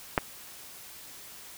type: clicks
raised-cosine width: 0.5 ms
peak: -7 / -22 dBFS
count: 2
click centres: 0.178 / 0.185 s
effects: white hiss -47 dBFS RMS until 1.57 s